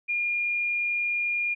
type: tone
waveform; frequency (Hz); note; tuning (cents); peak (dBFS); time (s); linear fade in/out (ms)
sine; 2417; D7; +49; -24; 0.08-1.55; 20
effects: none